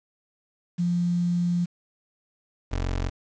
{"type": "tone pair in turn", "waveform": ["sine", "25% pulse"], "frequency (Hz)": [174.61, 45.09], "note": ["F3", "F#1"], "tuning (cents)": [0, -44], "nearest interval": "octave + major seventh", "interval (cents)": 2344, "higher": "first", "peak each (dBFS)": -21, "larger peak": "neither", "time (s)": [[0.78, 1.66], [2.71, 3.1]], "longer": "first", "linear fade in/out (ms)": 20, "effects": ["resampled to 16000 Hz", "8-bit"]}